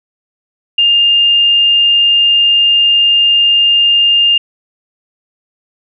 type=tone; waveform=sine; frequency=2811 Hz; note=F7; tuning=11 cents sharp; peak=-6 dBFS; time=0.78-4.38 s; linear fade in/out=5 ms; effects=none